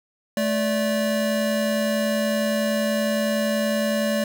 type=tone pair together; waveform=square; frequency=216.9 / 580 Hz; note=A3 / D5; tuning=-25 / -22 cents; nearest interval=octave + perfect fourth; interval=1703 cents; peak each=-24 dBFS; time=0.37-4.24 s; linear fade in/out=2 ms; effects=none